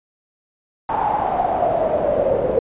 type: noise with band-pass filter sweep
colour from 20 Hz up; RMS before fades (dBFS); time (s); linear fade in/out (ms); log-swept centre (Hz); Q
brown; -19; 0.89-2.59; 2; 890 to 500; 8.4
effects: resampled to 8000 Hz